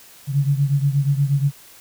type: beating tone pair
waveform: sine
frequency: 138.59 / 146.99 Hz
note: C#3 / D3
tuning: 0 / +2 cents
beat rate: 8.4 Hz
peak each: -17 / -21 dBFS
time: 0.27-1.52 s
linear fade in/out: 50 ms
effects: white hiss -46 dBFS RMS until 1.8 s